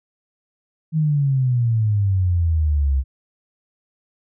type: exponential sweep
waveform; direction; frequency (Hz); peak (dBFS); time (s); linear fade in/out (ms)
sine; down; 160.7 to 65.2; -15; 0.92-3.04; 50
effects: none